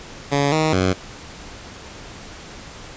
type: tone with pitch steps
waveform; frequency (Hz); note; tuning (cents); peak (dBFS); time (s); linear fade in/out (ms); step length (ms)
10% pulse; 141.7 / 156.9 / 92.9; C#3 / D#3 / F#2; +38 / +15 / +7; -8; 0.31-0.94; 20; 210
effects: pink hiss -38 dBFS RMS until 2.96 s + resampled to 16000 Hz